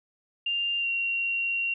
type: tone with pitch glide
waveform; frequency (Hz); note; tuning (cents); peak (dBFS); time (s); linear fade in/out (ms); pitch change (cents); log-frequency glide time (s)
sine; 2794 to 2752; F7 to F7; 0 to -26; -25; 0.46-1.74; 5; -26; 0.78-0.88
effects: none